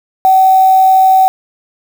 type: tone with quantisation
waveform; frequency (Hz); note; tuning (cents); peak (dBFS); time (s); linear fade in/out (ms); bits
sine; 759; F#5; +44; -4; 0.25-1.28; 0; 4
effects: none